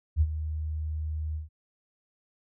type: tone with ADSR envelope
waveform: sine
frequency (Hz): 77.5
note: D#2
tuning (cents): -6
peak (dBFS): -17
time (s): 0.16-1.49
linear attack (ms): 50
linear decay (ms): 50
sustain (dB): -12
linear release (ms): 140
effects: none